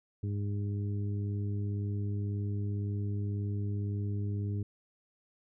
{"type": "harmonic tone", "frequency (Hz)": 101.9, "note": "G#2", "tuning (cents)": -32, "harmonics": [1, 2, 3, 4], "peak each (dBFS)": [-31, -41, -44, -47], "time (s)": [0.23, 4.63], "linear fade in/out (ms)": 5, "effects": []}